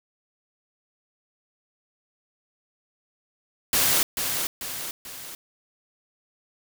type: noise with echo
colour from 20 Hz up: white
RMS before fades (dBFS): -21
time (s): 3.73-4.03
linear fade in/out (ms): 2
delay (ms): 440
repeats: 3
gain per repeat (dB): -6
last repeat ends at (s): 5.35
effects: none